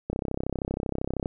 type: click train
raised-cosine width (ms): 2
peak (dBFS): -15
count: 39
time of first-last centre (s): 0.1-1.259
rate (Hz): 32.8
effects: none